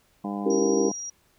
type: harmonic tone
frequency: 101 Hz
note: G#2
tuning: 48 cents flat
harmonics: 2 / 3 / 4 / 5 / 6 / 7 / 8 / 9 / 10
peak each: -30 / -34 / -41 / -44 / -44 / -37 / -40 / -49 / -41 dBFS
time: 0.24-0.92 s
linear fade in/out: 5 ms
type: chord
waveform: sine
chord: C# diminished seventh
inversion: none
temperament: equal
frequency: 277.2 / 329.6 / 392 / 466.2 Hz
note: C#4 / E4 / G4 / Bb4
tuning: 0 / 0 / 0 / 0 cents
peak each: -27 / -27 / -24 / -25 dBFS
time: 0.45-0.9 s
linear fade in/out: 20 ms
type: tone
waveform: sine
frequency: 5710 Hz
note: F8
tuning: 37 cents sharp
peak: -32 dBFS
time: 0.5-1.1 s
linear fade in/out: 5 ms
effects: pink hiss -64 dBFS RMS until 1.38 s